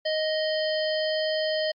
harmonic tone, 623 Hz, D#5, 2 cents sharp, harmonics 1 / 3 / 5 / 7 / 8, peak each -25 / -34 / -34 / -35 / -36 dBFS, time 0.05-1.72 s, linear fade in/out 10 ms, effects Opus 48 kbps

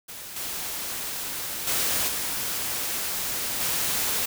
white noise with level steps, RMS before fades -39 / -32 / -25 / -29 / -26 dBFS, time 0.08-4.26 s, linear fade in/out 10 ms, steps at 0.36 / 1.67 / 2.08 / 3.6 s, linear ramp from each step 5 ms, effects none

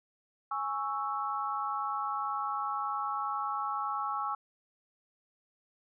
sine chord, C# minor, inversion second, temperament equal, 830.6 / 1108.7 / 1318.5 Hz, G#5 / C#6 / E6, 0 / 0 / 0 cents, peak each -36 / -35 / -35 dBFS, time 0.51-4.35 s, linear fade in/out 5 ms, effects none

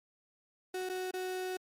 35% pulse tone with dropouts, 370 Hz, F#4, in tune, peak -33 dBFS, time 0.74-1.57 s, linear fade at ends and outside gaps 5 ms, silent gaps 0.891-0.896 / 1.111-1.137 s, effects MP3 64 kbps

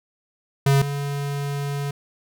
square tone pair in turn, 138.7 / 141.94 Hz, C#3 / C#3, +1 / +41 cents, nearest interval unison, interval 40 cents, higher second, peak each -15 / -25 dBFS, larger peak first, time 0.66-0.82 / 0.82-1.91 s, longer second, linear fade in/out 5 ms, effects none

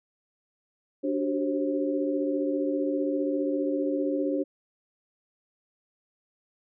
sine tone cluster, 291 / 370.1 / 385.2 / 536 Hz, D4 / F#4 / G4 / C5, -16 / 0 / -30 / +42 cents, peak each -27 / -34 / -34 / -30 dBFS, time 1.03-4.44 s, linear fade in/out 20 ms, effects none

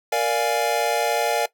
square chord, Bb dominant seventh, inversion none, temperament equal, 466.2 / 587.3 / 698.5 / 830.6 Hz, Bb4 / D5 / F5 / Ab5, 0 / 0 / 0 / 0 cents, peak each -26 dBFS, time 0.12-1.46 s, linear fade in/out 5 ms, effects noise-tail reverb RT60 0.1 s tail -18 dB re dry

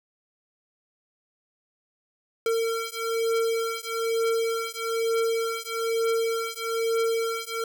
square beating tone pair, 455 / 456.1 Hz, A#4 / A#4, -42 / -38 cents, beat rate 1.1 Hz, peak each -28 dBFS, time 2.46-7.64 s, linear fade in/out 2 ms, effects none

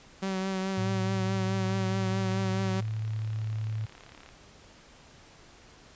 sawtooth tone with vibrato, 190.4 Hz, F#3, 50 cents sharp, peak -25 dBFS, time 0.22-2.81 s, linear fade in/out 10 ms, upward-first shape triangle, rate 4.7 Hz, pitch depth 29 cents each way
sine tone with pitch glide, 110 to 108.93 Hz, A2 to A2, 0 to -17 cents, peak -29 dBFS, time 0.77-3.86 s, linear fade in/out 10 ms, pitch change -17 cents, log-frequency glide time 1.12-3.49 s
click train, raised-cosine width 0.3 ms, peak -33 dBFS, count 94, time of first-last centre 1.67-4.29 s, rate 35.5 Hz
effects pink hiss -54 dBFS RMS until 5.95 s + resampled to 16000 Hz

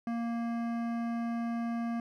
sine tone with hard clipping, 233.1 Hz, A#3, in tune, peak -33 dBFS, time 0.07-2 s, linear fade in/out 2 ms, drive 14 dB, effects none

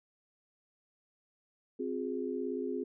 sine chord, F minor, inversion second, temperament equal with one note detuned, 261.6 / 357.8 / 415.3 Hz, C4 / F4 / Ab4, 0 / +42 / 0 cents, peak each -37 / -38 / -37 dBFS, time 1.79-2.84 s, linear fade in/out 10 ms, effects none

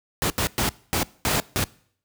pink noise bursts at uneven times, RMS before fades -22 dBFS, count 6, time 0.22-0.3 / 0.38-0.47 / 0.58-0.69 / 0.93-1.03 / 1.25-1.4 / 1.56-1.64 s, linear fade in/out 0 ms, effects noise-tail reverb RT60 0.6 s tail -23 dB re dry + high-pass 60 Hz 12 dB/octave

